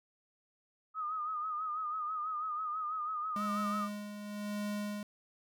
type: tone with vibrato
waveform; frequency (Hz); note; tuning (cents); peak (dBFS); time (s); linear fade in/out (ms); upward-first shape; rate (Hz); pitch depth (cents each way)
sine; 1244.5; D#6; 0; -34; 0.94-3.89; 50; sine; 6.1; 61
type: tone with tremolo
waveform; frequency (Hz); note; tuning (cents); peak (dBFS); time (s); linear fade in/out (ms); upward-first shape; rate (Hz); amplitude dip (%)
square; 207.1; G#3; -5; -35; 3.36-5.03; 2; sine; 0.94; 60
effects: none